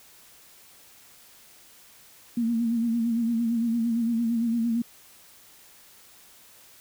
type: tone with vibrato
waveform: sine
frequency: 231.5 Hz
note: A#3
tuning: 12 cents flat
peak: -22 dBFS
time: 2.37-4.82 s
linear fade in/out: 5 ms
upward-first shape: sine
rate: 8.8 Hz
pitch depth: 53 cents each way
effects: white hiss -53 dBFS RMS until 6.8 s